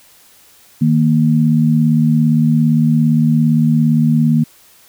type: tone pair together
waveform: sine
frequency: 155.58 / 233.1 Hz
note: D#3 / A#3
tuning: 0 / 0 cents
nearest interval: perfect fifth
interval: 700 cents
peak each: -12 dBFS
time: 0.81-4.44 s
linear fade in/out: 10 ms
effects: white hiss -47 dBFS RMS until 4.88 s